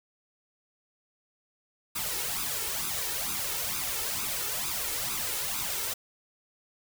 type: noise with flanger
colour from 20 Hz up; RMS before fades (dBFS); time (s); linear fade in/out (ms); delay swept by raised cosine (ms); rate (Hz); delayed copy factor
white; -32; 1.95-5.94; 10; 0.8 to 2.3; 2.2; +0.7
effects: none